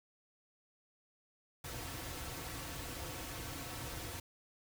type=noise with comb filter; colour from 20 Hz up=pink; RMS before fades=-44 dBFS; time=1.64-4.2 s; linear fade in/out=5 ms; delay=4.9 ms; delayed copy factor=-0.65; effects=none